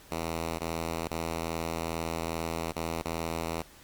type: tone with dropouts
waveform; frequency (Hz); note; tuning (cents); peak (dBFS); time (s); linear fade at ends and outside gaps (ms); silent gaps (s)
5% pulse; 82.41; E2; 0; -20; 0.11-3.62; 5; 0.586-0.606 / 1.081-1.105 / 2.721-2.76 / 3.023-3.053
effects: pink hiss -54 dBFS RMS until 3.83 s + Opus 48 kbps